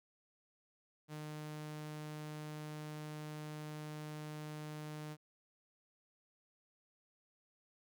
sawtooth tone, 152.1 Hz, D#3, 39 cents flat, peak -40 dBFS, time 1.08-5.17 s, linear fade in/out 50 ms, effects none

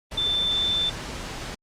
sine tone in noise, 3542 Hz, A7, 11 cents sharp, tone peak -21 dBFS, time 0.17-0.9 s, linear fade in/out 10 ms, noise pink, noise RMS -34 dBFS, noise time 0.11-1.55 s, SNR +10 dB, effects low-pass 7000 Hz 12 dB/octave + Opus 32 kbps

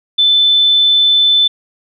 sine tone, 3520 Hz, A7, in tune, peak -7 dBFS, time 0.18-1.48 s, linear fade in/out 10 ms, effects none

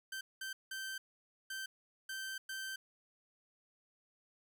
sawtooth tone bursts at uneven times, 1554 Hz, G6, 16 cents flat, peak -37 dBFS, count 6, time 0.12-0.21 / 0.41-0.53 / 0.71-0.98 / 1.5-1.66 / 2.09-2.38 / 2.49-2.76 s, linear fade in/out 5 ms, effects none

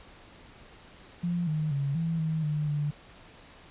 sine tone with pitch steps, 173.7 / 154.3 / 139.7 / 164.7 / 158.7 / 150.4 / 147.3 Hz, F3 / D#3 / C#3 / E3 / D#3 / D3 / D3, -9 / -14 / +14 / -1 / +35 / +42 / +6 cents, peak -26 dBFS, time 1.23-2.91 s, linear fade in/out 10 ms, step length 240 ms, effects pink hiss -52 dBFS RMS until 3.7 s + resampled to 8000 Hz

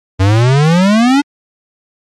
square exponential sweep, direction up, 92.2 to 293.5 Hz, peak -7 dBFS, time 0.19-1.22 s, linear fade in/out 20 ms, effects low-pass 6000 Hz 12 dB/octave + MP3 64 kbps

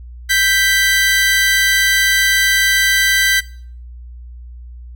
sawtooth tone pair together, 1568 / 1976.9 Hz, G6 / B6, 0 / +1 cents, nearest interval major third, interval 401 cents, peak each -11 dBFS, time 0.29-3.41 s, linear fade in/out 20 ms, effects noise-tail reverb RT60 0.5 s tail -20 dB re dry + added 60 Hz sine -31 dBFS peak until 4.95 s

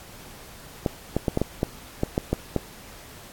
clicks, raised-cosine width 2 ms, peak -8 dBFS, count 10, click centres 0.862 / 1.166 / 1.282 / 1.374 / 1.416 / 1.631 / 2.034 / 2.179 / 2.33 / 2.563 s, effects pink hiss -45 dBFS RMS until 3.32 s + AAC 64 kbps

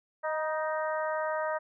harmonic tone with a mistuned harmonic, 311.1 Hz, D#4, in tune, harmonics 2 / 3 / 4 / 5 / 6, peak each -31 / -35 / -37 / -39 / -41 dBFS, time 0.23-1.59 s, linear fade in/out 20 ms, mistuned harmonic 3, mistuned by +27 cents, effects none

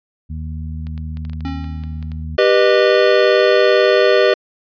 harmonic tone, 78.6 Hz, D#2, 18 cents sharp, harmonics 1 / 2 / 3, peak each -24 / -30 / -34 dBFS, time 0.29-2.37 s, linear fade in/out 20 ms
clicks, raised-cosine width 0.2 ms, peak -23 dBFS, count 12, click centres 0.869 / 0.978 / 1.171 / 1.251 / 1.297 / 1.333 / 1.407 / 1.482 / 1.643 / 1.837 / 2.027 / 2.118 s
square tone with exponential decay, 270.2 Hz, C#4, 44 cents flat, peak -22 dBFS, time 1.45-2.24 s, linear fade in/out 0 ms, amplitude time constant 170 ms
square chord, G augmented, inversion none, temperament just, 392 / 490 / 612.5 Hz, G4 / B4 / D#5, 0 / -14 / -27 cents, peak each -15 dBFS, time 2.38-4.34 s, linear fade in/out 5 ms
effects resampled to 11025 Hz

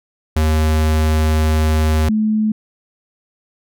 square / sine tone pair in turn, 78 / 215.7 Hz, D#2 / A3, +5 / -34 cents, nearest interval octave + tritone, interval 1761 cents, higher second, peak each -13 dBFS, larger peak neither, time 0.36-2.09 / 2.09-2.52 s, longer first, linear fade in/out 5 ms, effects none

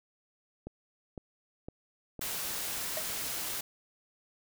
click train, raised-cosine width 2 ms, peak -27 dBFS, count 4, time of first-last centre 0.67-2.193 s, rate 1.97 Hz
white noise, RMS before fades -36 dBFS, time 2.21-3.61 s, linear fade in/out 5 ms
square tone with exponential decay, 630 Hz, D#5, 21 cents sharp, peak -31 dBFS, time 2.97-3.05 s, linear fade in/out 2 ms, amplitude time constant 17 ms
effects none

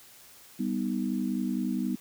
sine chord, G augmented, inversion none, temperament equal, 196 / 246.9 / 311.1 Hz, G3 / B3 / D#4, 0 / 0 / 0 cents, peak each -31 / -30 / -34 dBFS, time 0.59-1.96 s, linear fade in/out 10 ms, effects white hiss -53 dBFS RMS until 2 s

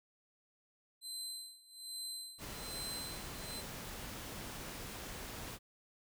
25% pulse tone with tremolo, 4072 Hz, C8, 48 cents flat, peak -36 dBFS, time 1.01-3.63 s, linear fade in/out 50 ms, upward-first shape sine, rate 1.2 Hz, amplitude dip 90%
pink noise, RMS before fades -46 dBFS, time 2.38-5.59 s, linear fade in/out 50 ms
effects none

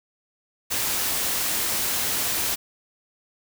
white noise, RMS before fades -25 dBFS, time 0.7-2.56 s, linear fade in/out 20 ms, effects none

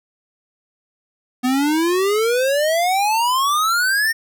square exponential sweep, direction up, 246.9 to 1847 Hz, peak -16 dBFS, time 1.43-4.13 s, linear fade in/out 20 ms, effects none

